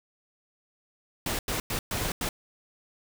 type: noise bursts at uneven times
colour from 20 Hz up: pink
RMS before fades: -30 dBFS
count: 5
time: 1.26-1.39 / 1.48-1.6 / 1.7-1.79 / 1.91-2.12 / 2.21-2.29 s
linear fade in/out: 2 ms
effects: none